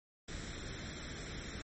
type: noise with comb filter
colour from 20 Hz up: pink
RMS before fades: -44 dBFS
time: 0.28-1.62 s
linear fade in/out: 5 ms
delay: 0.54 ms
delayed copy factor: +0.55
effects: MP3 32 kbps